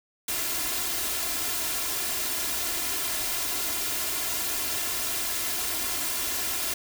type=noise with comb filter; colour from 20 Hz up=white; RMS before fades=-29 dBFS; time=0.28-6.74 s; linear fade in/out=5 ms; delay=2.9 ms; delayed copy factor=+0.65; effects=none